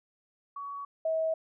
sine tone pair in turn, 1127 / 642.6 Hz, C#6 / E5, +28 / -44 cents, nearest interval minor seventh, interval 972 cents, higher first, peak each -36 / -26 dBFS, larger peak second, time 0.56-0.85 / 1.05-1.34 s, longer neither, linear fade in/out 5 ms, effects none

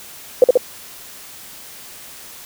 sine tone with echo, 503 Hz, B4, 32 cents sharp, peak -3 dBFS, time 0.42-0.44 s, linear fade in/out 2 ms, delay 67 ms, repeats 2, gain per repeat -2 dB, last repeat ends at 0.574 s, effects white hiss -38 dBFS RMS until 2.45 s

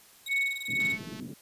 sawtooth tone bursts, 3805 Hz, A#7, 35 cents sharp, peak -33 dBFS, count 14, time 0.26-0.924 s, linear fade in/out 5 ms, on 27 ms, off 22 ms
sine tone with tremolo, 2217 Hz, C#7, in tune, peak -24 dBFS, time 0.27-0.99 s, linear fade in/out 50 ms, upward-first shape sine, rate 2.2 Hz, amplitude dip 80%
white band-pass noise, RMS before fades -41 dBFS, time 0.68-1.34 s, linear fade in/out 5 ms, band 120 to 280 Hz, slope 24 dB/octave
click train, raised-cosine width 0.2 ms, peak -30 dBFS, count 88, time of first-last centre 0.8-1.199 s, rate 218 Hz
effects white hiss -56 dBFS RMS until 1.41 s + resampled to 32000 Hz

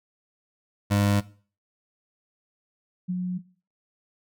25% pulse / sine tone pair in turn, 101.6 / 181.03 Hz, G#2 / F#3, -38 / -38 cents, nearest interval minor seventh, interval 1000 cents, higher second, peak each -16 / -24 dBFS, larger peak first, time 0.9-1.21 / 3.08-3.39 s, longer neither, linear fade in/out 20 ms, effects noise-tail reverb RT60 0.4 s tail -18 dB re dry

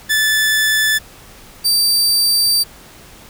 sawtooth tone pair in turn, 1745 / 4659 Hz, A6 / D8, -15 / -15 cents, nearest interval octave + perfect fourth, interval 1700 cents, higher second, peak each -9 dBFS, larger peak neither, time 0.09-0.99 / 1.64-2.64 s, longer second, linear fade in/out 20 ms, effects pink hiss -41 dBFS RMS until 3.29 s

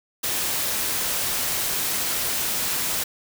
white noise, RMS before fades -25 dBFS, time 0.23-3.04 s, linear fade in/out 10 ms, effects none

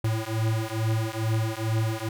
square beating tone pair, 110 / 112.3 Hz, A2 / A2, 0 / +36 cents, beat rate 2.3 Hz, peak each -28 dBFS, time 0.04-2.09 s, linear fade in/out 5 ms, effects none

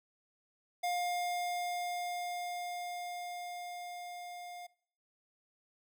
square tone with level ramp, 708 Hz, F5, 23 cents sharp, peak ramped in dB -32 to -45 dBFS, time 0.83-4.67 s, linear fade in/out 10 ms, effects noise-tail reverb RT60 0.6 s tail -22 dB re dry

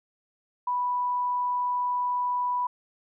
sine tone, 986 Hz, B5, 3 cents flat, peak -24 dBFS, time 0.67-2.67 s, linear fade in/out 5 ms, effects none

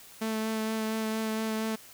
sawtooth tone with vibrato, 220 Hz, A3, in tune, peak -25 dBFS, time 0.21-1.76 s, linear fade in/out 10 ms, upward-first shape sine, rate 4.3 Hz, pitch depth 13 cents each way, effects white hiss -51 dBFS RMS until 1.93 s

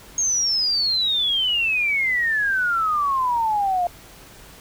sine exponential sweep, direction down, 6570 to 693 Hz, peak -18 dBFS, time 0.18-3.87 s, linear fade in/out 2 ms, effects added 50 Hz sine -52 dBFS peak until 4.6 s + pink hiss -45 dBFS RMS until 4.6 s

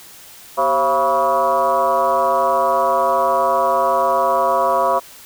sine tone with frequency modulation, 830.6 Hz, G#5, in tune, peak -13 dBFS, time 0.57-5 s, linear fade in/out 20 ms, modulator 148 Hz, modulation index 2.4, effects white hiss -41 dBFS RMS until 5.25 s

